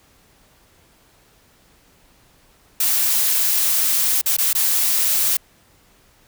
blue noise with dropouts, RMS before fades -18 dBFS, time 2.8-5.37 s, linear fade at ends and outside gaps 5 ms, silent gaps 4.214-4.259 / 4.367-4.384 / 4.531-4.55 s, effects pink hiss -55 dBFS RMS until 6.27 s

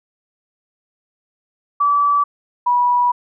sine tone pair in turn, 1153 / 975.2 Hz, D6 / B5, -32 / -22 cents, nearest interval minor third, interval 290 cents, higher first, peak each -12 dBFS, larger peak neither, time 1.8-2.24 / 2.66-3.12 s, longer second, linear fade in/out 10 ms, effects none

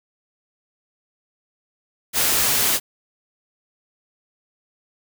white noise, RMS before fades -19 dBFS, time 2.13-2.8 s, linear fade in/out 50 ms, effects none

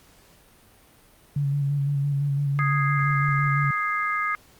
sine tone with vibrato, 141.5 Hz, C#3, 36 cents sharp, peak -21 dBFS, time 1.36-3.71 s, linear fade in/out 5 ms, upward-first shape square, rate 5.9 Hz, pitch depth 24 cents each way
sine chord, Ab major, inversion second, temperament equal with one note detuned, 1244.5 / 1655.5 / 2093 Hz, Eb6 / Ab6 / C7, 0 / -6 / 0 cents, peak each -25 / -30 / -28 dBFS, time 2.59-4.35 s, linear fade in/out 0 ms
effects pink hiss -55 dBFS RMS until 4.59 s + Opus 48 kbps

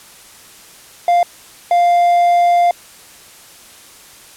triangle tone bursts at uneven times, 698.5 Hz, F5, in tune, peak -7 dBFS, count 2, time 1.08-1.23 / 1.71-2.71 s, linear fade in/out 2 ms, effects white hiss -41 dBFS RMS until 4.36 s + low-pass 12000 Hz 12 dB/octave

